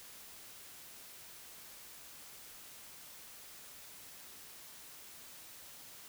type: silence
effects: white hiss -53 dBFS RMS until 6.08 s